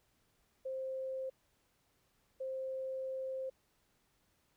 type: tone bursts at uneven times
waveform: sine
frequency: 526 Hz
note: C5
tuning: 9 cents sharp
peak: -37 dBFS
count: 2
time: 0.65-1.3 / 2.4-3.5 s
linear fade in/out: 10 ms
effects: pink hiss -75 dBFS RMS until 4.56 s